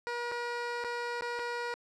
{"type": "tone with dropouts", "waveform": "15% pulse", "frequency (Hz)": 478.9, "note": "A#4", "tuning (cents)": 47, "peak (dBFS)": -27, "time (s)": [0.07, 1.74], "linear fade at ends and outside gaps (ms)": 0, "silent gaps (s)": [[0.315, 0.319], [0.839, 0.845], [1.21, 1.221], [1.39, 1.394]], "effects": ["low-pass 5000 Hz 12 dB/octave"]}